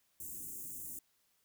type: band-stop noise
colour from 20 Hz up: white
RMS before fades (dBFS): -45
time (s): 0.2-0.99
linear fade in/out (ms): 2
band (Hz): 370 to 6800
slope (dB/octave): 48
effects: white hiss -75 dBFS RMS until 1.44 s